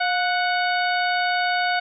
harmonic tone with a mistuned harmonic, 739 Hz, F#5, 2 cents flat, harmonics 1 / 2 / 3 / 4 / 5 / 6, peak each -22 / -24 / -29 / -34 / -34 / -33 dBFS, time 0-1.8 s, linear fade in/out 10 ms, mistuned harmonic 1, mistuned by -59 cents, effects none

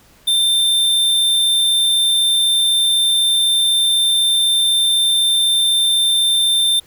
square tone, 3584 Hz, A7, 31 cents sharp, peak -13 dBFS, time 0.27-6.8 s, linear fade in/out 10 ms, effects pink hiss -50 dBFS RMS until 6.86 s

